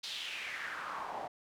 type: noise with band-pass filter sweep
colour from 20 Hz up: pink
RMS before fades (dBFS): -41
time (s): 0.03-1.28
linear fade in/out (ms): 10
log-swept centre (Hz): 4100 to 700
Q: 3.6
effects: none